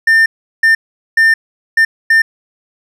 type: tone bursts at uneven times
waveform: triangle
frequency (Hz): 1800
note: A6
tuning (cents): +39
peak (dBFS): -4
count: 5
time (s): 0.07-0.26 / 0.63-0.75 / 1.17-1.34 / 1.77-1.85 / 2.1-2.22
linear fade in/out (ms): 5
effects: none